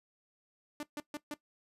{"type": "tone bursts", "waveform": "sawtooth", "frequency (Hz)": 296.1, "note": "D4", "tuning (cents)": 14, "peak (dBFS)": -33, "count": 4, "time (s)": [0.8, 1.34], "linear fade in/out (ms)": 2, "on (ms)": 30, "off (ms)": 140, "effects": ["noise-tail reverb RT60 0.1 s tail -17 dB re dry", "resampled to 32000 Hz"]}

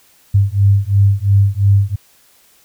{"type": "beating tone pair", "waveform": "sine", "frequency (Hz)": [98.3, 101.2], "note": ["G2", "G#2"], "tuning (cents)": [5, -44], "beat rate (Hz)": 2.9, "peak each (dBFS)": -12, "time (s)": [0.34, 1.96], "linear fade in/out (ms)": 10, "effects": ["white hiss -51 dBFS RMS until 2.64 s"]}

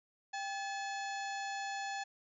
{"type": "harmonic tone with a mistuned harmonic", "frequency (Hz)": 859, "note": "A5", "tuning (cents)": -42, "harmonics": [1, 2, 3, 4, 5, 6, 7, 8], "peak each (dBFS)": [-39, -43, -49, -53, -50, -57, -56, -53], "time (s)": [0.33, 2.04], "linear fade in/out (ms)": 10, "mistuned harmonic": 1, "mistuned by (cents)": -140, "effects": []}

